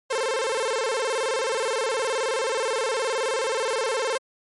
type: tone with vibrato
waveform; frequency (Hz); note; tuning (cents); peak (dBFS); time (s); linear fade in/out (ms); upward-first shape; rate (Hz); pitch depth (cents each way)
sawtooth; 485.5; B4; -30; -19; 0.1-4.18; 10; square; 19; 150
effects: MP3 48 kbps